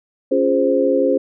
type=chord; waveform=sine; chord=Db major seventh; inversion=none; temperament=equal; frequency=277.2 / 349.2 / 415.3 / 523.3 Hz; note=Db4 / F4 / Ab4 / C5; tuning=0 / 0 / 0 / 0 cents; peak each=-19 / -22 / -20 / -16 dBFS; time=0.31-1.18 s; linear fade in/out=10 ms; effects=none